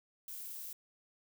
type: noise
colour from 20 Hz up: violet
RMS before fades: -45 dBFS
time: 0.28-0.73 s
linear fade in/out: 2 ms
effects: none